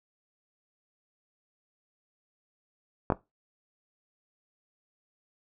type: clicks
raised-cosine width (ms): 1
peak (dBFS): -10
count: 2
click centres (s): 3.102 / 3.122
effects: noise-tail reverb RT60 0.2 s tail -18 dB re dry